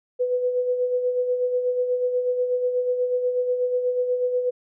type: tone with tremolo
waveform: sine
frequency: 497.4 Hz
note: B4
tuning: 12 cents sharp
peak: -18 dBFS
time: 0.19-4.51 s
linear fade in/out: 20 ms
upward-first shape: sine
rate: 8.2 Hz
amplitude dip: 50%
effects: none